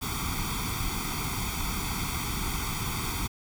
pink noise with comb filter, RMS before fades -31 dBFS, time 0.01-3.28 s, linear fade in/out 20 ms, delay 0.87 ms, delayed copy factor +1, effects none

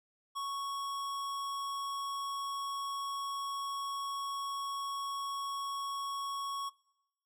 sine tone with hard clipping, 1108.7 Hz, C#6, in tune, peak -37 dBFS, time 0.35-6.7 s, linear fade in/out 20 ms, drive 17 dB, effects noise-tail reverb RT60 0.9 s tail -23 dB re dry

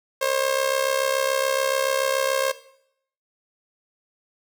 sawtooth tone with amplitude modulation, 535 Hz, C5, 38 cents sharp, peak -13 dBFS, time 0.21-2.52 s, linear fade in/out 10 ms, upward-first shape sine, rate 67 Hz, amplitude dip 75%, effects noise-tail reverb RT60 0.7 s tail -17 dB re dry

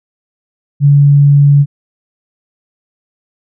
sine tone, 142.8 Hz, D3, 48 cents flat, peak -3 dBFS, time 0.8-1.66 s, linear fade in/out 50 ms, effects none

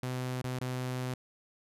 sawtooth tone with dropouts, 127.1 Hz, C3, 50 cents flat, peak -29 dBFS, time 0.03-1.14 s, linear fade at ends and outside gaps 2 ms, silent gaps 0.418-0.442 / 0.589-0.613 s, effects resampled to 32000 Hz

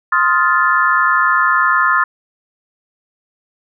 sine chord, F dominant seventh, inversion second, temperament just, 1047.7 / 1257.2 / 1396.9 / 1746.1 Hz, C6 / Eb6 / F6 / A6, +2 / +18 / 0 / -14 cents, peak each -16 dBFS, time 0.12-2.04 s, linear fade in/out 5 ms, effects none

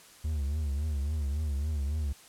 triangle tone with vibrato, 73.4 Hz, D2, in tune, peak -26 dBFS, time 0.24-2.13 s, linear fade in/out 10 ms, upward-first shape triangle, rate 3.6 Hz, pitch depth 140 cents each way, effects white hiss -54 dBFS RMS until 2.28 s + low-pass 11000 Hz 12 dB/octave

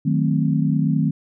sine chord, D# diminished seventh, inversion none, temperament equal, 155.56 / 185 / 220 / 261.6 Hz, D#3 / F#3 / A3 / C4, 0 / 0 / 0 / 0 cents, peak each -19 / -24 / -23 / -23 dBFS, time 0.05-1.11 s, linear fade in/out 10 ms, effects none

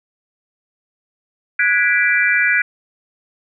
sine chord, G# half-diminished seventh, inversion third, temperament equal with one note detuned, 1464.7 / 1661.2 / 1975.5 / 2349 Hz, F#6 / G#6 / B6 / D7, -18 / 0 / 0 / 0 cents, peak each -18 dBFS, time 1.59-2.62 s, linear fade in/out 5 ms, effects none

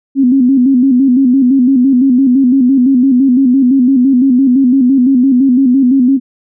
sine tone with vibrato, 259.5 Hz, C4, 14 cents flat, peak -5 dBFS, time 0.15-6.2 s, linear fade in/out 50 ms, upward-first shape square, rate 5.9 Hz, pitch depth 84 cents each way, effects none

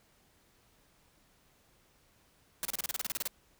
white noise bursts, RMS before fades -34 dBFS, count 13, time 2.63-3.275 s, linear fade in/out 0 ms, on 21 ms, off 31 ms, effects pink hiss -67 dBFS RMS until 3.59 s

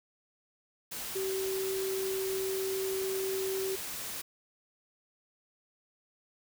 sine tone in noise, 383 Hz, G4, 40 cents flat, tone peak -31 dBFS, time 1.15-3.76 s, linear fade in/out 10 ms, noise white, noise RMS -39 dBFS, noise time 0.91-4.22 s, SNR +5 dB, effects none

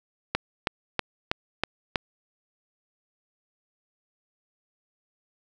click train, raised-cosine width 0.3 ms, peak -7 dBFS, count 6, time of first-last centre 0.35-1.958 s, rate 3.11 Hz, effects none

